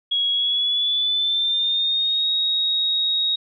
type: tone with pitch glide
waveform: sine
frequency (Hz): 3322 to 3772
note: G#7 to A#7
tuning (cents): 0 to +20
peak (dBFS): -18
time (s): 0.11-3.36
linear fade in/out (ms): 10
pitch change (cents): +220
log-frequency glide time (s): 0.31-2.29
effects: none